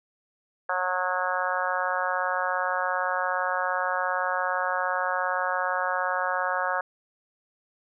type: harmonic tone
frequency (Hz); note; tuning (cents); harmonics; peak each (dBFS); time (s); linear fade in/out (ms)
182.6; F#3; -23; 3 / 4 / 5 / 6 / 7 / 8 / 9; -32 / -32 / -32 / -32 / -32 / -32 / -32; 0.69-6.81; 5
effects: none